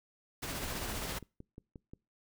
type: noise with tremolo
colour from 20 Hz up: pink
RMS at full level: -37 dBFS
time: 0.42-1.19 s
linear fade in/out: 10 ms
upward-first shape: triangle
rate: 15 Hz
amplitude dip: 35%
type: click train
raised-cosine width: 3 ms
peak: -34 dBFS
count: 6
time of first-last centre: 1.05-1.935 s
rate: 5.65 Hz
effects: noise-tail reverb RT60 0.3 s tail -25 dB re dry